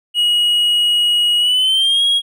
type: tone with pitch glide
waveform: triangle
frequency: 2900 to 3293 Hz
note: F#7 to G#7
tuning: -35 to -15 cents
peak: -10 dBFS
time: 0.14-2.22 s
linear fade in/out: 50 ms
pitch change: +220 cents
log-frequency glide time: 1.39-2.03 s
effects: none